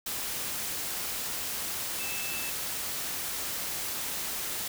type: tone in noise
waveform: sine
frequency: 2637 Hz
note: E7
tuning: in tune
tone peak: -38 dBFS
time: 1.99-2.5 s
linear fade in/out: 5 ms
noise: white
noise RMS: -34 dBFS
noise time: 0.06-4.68 s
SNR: -7 dB
effects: none